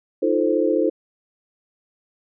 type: chord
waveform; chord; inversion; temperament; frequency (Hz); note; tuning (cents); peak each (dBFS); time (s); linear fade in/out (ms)
sine; F dominant seventh; third; equal with one note detuned; 311.1 / 345.8 / 440 / 523.3; Eb4 / F4 / A4 / C5; 0 / -17 / 0 / 0; -22; 0.22-0.9; 10
effects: none